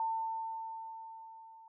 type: tone with level ramp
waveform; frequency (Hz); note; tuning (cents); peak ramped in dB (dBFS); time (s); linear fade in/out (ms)
sine; 897; A5; +33; -30 to -53; 0-1.68; 2
effects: none